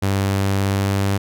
sawtooth tone with pitch glide, 98 to 98.68 Hz, G2 to G2, 0 to +12 cents, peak -13 dBFS, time 0.02-1.18 s, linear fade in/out 10 ms, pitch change +12 cents, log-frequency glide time 0.5-0.96 s, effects none

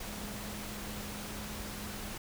sine tone in noise, 207.7 Hz, G#3, in tune, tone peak -45 dBFS, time 0.07-2.13 s, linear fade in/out 5 ms, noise pink, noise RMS -42 dBFS, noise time 0-2.18 s, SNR -6 dB, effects none

